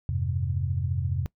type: chord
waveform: sine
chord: F minor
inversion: none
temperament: equal with one note detuned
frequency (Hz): 87.31 / 101.81 / 130.81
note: F2 / Ab2 / C3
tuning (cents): 0 / -34 / 0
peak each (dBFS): -28 / -31 / -29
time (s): 0.09-1.26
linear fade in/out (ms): 0
effects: noise-tail reverb RT60 0.1 s tail -22 dB re dry